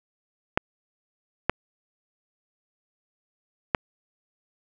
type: clicks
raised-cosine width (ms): 0.5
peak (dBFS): -4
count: 3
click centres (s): 0.575 / 1.496 / 3.748
effects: none